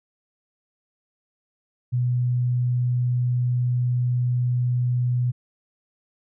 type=tone; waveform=sine; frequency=123.47 Hz; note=B2; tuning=in tune; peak=-19 dBFS; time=1.92-5.32 s; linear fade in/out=20 ms; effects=none